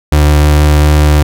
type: tone with pitch glide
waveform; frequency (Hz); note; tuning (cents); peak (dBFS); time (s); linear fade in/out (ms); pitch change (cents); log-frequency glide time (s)
35% pulse; 74.4 to 74.87; D2 to D2; +23 to +34; -3; 0.12-1.23; 5; +11; 0.37-0.99
effects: none